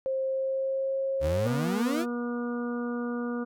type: tone with pitch glide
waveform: sine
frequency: 530 to 538.6 Hz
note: C5 to C#5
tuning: +22 to -50 cents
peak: -26 dBFS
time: 0.06-1.47 s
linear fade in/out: 0 ms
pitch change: +28 cents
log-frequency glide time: 0.24-0.99 s
type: exponential sweep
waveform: 35% pulse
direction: up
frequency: 68.4 to 370 Hz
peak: -26 dBFS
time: 1.2-2.06 s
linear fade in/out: 50 ms
type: harmonic tone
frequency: 240.4 Hz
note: B3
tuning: 46 cents flat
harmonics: 1 / 2 / 3 / 4 / 5 / 6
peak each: -30 / -35 / -46 / -48 / -42 / -43 dBFS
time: 1.45-3.45 s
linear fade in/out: 20 ms
effects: none